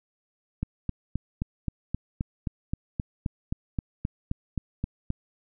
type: click train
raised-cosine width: 5 ms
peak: -15 dBFS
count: 18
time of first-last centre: 0.63-5.104 s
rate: 3.8 Hz
effects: none